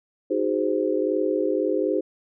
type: chord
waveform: sine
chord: Ab dominant seventh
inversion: second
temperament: just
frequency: 311.5 / 373.8 / 415.3 / 519.1 Hz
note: Eb4 / Gb4 / Ab4 / C5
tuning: +2 / +18 / 0 / -14 cents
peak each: -26 dBFS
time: 0.3-2.01 s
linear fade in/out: 10 ms
effects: none